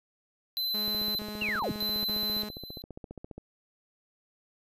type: tone with tremolo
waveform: square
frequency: 4043 Hz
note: B7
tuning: 40 cents sharp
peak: -29 dBFS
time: 0.57-2.82 s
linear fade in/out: 0 ms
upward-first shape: square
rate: 0.81 Hz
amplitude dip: 80%
type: tone bursts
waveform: sawtooth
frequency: 210.8 Hz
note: G#3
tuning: 26 cents sharp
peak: -33 dBFS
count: 4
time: 0.74-2.491 s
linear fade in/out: 5 ms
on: 410 ms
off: 37 ms
type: click train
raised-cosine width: 2 ms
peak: -28 dBFS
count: 38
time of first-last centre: 0.88-3.38 s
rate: 14.8 Hz
type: linear sweep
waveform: sine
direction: down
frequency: 2876 to 79.4 Hz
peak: -28 dBFS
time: 1.41-1.72 s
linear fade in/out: 5 ms
effects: resampled to 32000 Hz